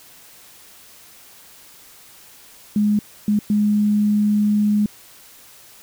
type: tone bursts at uneven times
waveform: sine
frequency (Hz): 208.7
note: G#3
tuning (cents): +9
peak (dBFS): -14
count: 3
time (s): 2.76-2.99 / 3.28-3.39 / 3.5-4.86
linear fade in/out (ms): 2
effects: white hiss -46 dBFS RMS until 5.82 s